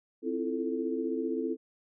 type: chord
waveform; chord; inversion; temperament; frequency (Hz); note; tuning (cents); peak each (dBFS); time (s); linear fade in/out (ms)
sine; F major seventh; second; equal with one note detuned; 261.6 / 329.6 / 345 / 440; C4 / E4 / F4 / A4; 0 / 0 / -21 / 0; -34 / -34 / -38 / -34; 0.22-1.57; 50
effects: none